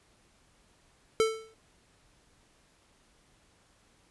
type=tone with exponential decay; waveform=square; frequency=443.2 Hz; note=A4; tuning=13 cents sharp; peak=-20 dBFS; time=1.2-1.54 s; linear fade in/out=0 ms; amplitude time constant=72 ms; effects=pink hiss -65 dBFS RMS until 4.1 s + resampled to 24000 Hz